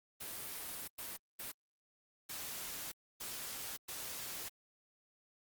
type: noise bursts at uneven times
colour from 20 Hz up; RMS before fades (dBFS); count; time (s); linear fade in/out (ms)
white; -44; 6; 0.2-0.88 / 0.98-1.17 / 1.39-1.52 / 2.29-2.92 / 3.2-3.77 / 3.88-4.49; 10
effects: Opus 32 kbps